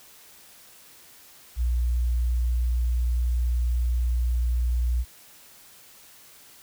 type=tone; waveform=sine; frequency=60.3 Hz; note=B1; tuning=41 cents flat; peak=-20 dBFS; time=1.56-5.05 s; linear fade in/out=50 ms; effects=tanh soft clip ceiling -16 dBFS + white hiss -51 dBFS RMS until 6.62 s